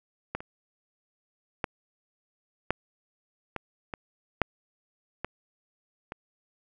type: clicks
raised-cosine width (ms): 0.5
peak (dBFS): -15 / -25 / -12 / -9 / -17 / -19 / -6 / -16 / -21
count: 9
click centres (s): 0.35 / 0.405 / 1.642 / 2.706 / 3.563 / 3.938 / 4.417 / 5.246 / 6.121
effects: none